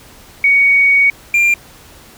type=tone pair in turn; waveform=sine / triangle; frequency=2239 / 2387 Hz; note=C#7 / D7; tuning=+17 / +28 cents; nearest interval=minor second; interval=111 cents; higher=second; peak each=-7 dBFS; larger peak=neither; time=0.44-1.1 / 1.34-1.54 s; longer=first; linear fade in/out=2 ms; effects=pink hiss -41 dBFS RMS until 2.17 s